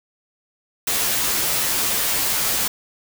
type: noise with comb filter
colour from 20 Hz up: white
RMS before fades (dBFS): -21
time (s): 0.87-2.68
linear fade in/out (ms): 5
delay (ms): 12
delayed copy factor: -0.9
effects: none